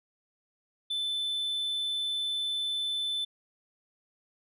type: tone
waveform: sine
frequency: 3520 Hz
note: A7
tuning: in tune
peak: -26 dBFS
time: 0.9-3.25 s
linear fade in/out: 10 ms
effects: tanh soft clip ceiling -28 dBFS